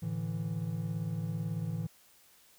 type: chord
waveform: triangle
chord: A suspended fourth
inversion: none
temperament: equal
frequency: 110 / 146.83 / 164.81 Hz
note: A2 / D3 / E3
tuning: 0 / 0 / 0 cents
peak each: -35 / -38 / -33 dBFS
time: 0.02-1.87 s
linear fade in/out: 10 ms
effects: white hiss -62 dBFS RMS until 2.58 s